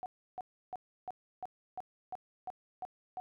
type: tone bursts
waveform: sine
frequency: 740 Hz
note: F#5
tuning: in tune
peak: -37 dBFS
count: 10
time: 0.03-3.2 s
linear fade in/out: 0 ms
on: 29 ms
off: 320 ms
effects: none